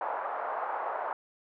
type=band-pass noise; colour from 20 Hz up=pink; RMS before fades=-34 dBFS; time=0.01-1.13 s; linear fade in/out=2 ms; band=660 to 1200 Hz; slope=24 dB/octave; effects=none